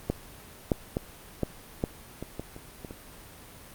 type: clicks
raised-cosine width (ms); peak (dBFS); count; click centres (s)
2; -12 / -9 / -14 / -12 / -12 / -21 / -20 / -28 / -24 / -27; 10; 0.1 / 0.718 / 0.969 / 1.433 / 1.839 / 2.226 / 2.396 / 2.564 / 2.848 / 2.909
effects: pink hiss -48 dBFS RMS until 3.74 s + Opus 32 kbps